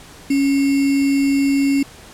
sine tone with sample-and-hold, 277.2 Hz, C#4, in tune, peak -13 dBFS, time 0.3-1.83 s, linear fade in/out 5 ms, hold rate 2450 Hz, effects pink hiss -41 dBFS RMS until 2.13 s + low-pass 11000 Hz 12 dB/octave

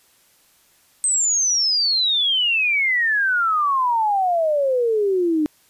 sine exponential sweep, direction down, 8372 to 296.8 Hz, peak -16 dBFS, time 1.04-5.46 s, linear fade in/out 0 ms, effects white hiss -57 dBFS RMS until 5.69 s + resampled to 32000 Hz

